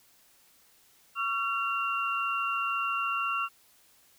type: tone cluster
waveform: sine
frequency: 1127 / 1361 / 2764 Hz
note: C#6 / F6 / F7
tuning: +28 / -45 / -19 cents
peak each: -33 / -30 / -33 dBFS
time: 1.15-3.49 s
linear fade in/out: 50 ms
effects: white hiss -62 dBFS RMS until 4.18 s